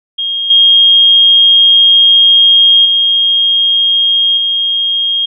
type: tone with level steps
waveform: sine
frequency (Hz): 3243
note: G#7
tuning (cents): -42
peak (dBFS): -13 / -3 / -7 / -10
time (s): 0.18-5.26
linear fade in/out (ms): 10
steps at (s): 0.5 / 2.85 / 4.37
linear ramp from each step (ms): 5
effects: none